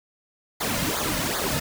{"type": "noise with flanger", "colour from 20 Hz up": "pink", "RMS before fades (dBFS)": -26, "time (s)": [0.6, 1.6], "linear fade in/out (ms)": 10, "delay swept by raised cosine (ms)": [0.35, 2.65], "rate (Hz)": 2.6, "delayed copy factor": -0.8, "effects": []}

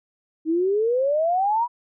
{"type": "exponential sweep", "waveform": "sine", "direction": "up", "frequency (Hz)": [310, 987.8], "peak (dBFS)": -18, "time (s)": [0.45, 1.68], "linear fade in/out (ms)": 50, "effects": []}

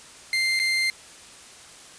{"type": "tone with dropouts", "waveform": "30% pulse", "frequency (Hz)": 2093, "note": "C7", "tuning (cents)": 0, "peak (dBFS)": -18, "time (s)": [0.33, 0.9], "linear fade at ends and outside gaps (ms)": 1, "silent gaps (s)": [0.592, 0.598], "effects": ["white hiss -46 dBFS RMS until 1.98 s", "resampled to 22050 Hz"]}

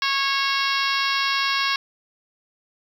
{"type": "harmonic tone", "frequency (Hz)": 549, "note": "C#5", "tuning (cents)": -17, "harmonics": [2, 3, 4, 5, 6, 7, 8, 9, 10], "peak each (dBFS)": [-25, -27, -28, -29, -30, -30, -31, -32, -32], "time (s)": [0.02, 1.76], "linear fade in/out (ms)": 2, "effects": ["8-bit"]}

